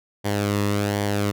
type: tone with flanger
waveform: sawtooth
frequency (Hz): 102.2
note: G#2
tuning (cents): -27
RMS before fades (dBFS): -23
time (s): 0.24-1.32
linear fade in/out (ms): 20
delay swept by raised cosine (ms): 0.76 to 1.32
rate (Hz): 1.3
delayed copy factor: -0.55
effects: none